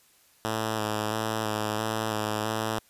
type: tone with vibrato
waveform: 5% pulse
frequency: 108.7 Hz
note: A2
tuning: 21 cents flat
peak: -16 dBFS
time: 0.45-2.79 s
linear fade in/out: 0 ms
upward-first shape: square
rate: 1.5 Hz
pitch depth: 24 cents each way
effects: white hiss -61 dBFS RMS until 2.89 s + resampled to 32000 Hz